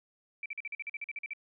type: tone bursts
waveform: sine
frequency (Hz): 2326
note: D7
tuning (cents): -17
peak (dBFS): -35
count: 13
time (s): 0.43-1.334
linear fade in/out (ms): 2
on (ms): 28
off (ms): 45
effects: none